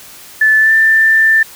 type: tone with pitch glide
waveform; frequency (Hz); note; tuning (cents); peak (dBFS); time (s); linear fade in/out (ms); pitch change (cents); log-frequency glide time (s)
sine; 1746 to 1778.6; A6 to A6; -14 to +18; -6; 0.41-1.43; 5; +32; 0.59-0.73
effects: white hiss -36 dBFS RMS until 1.55 s